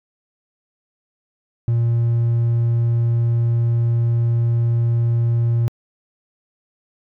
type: tone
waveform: triangle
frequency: 117.2 Hz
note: A#2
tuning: 10 cents sharp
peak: -12 dBFS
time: 1.68-5.68 s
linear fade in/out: 0 ms
effects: tanh soft clip ceiling -8 dBFS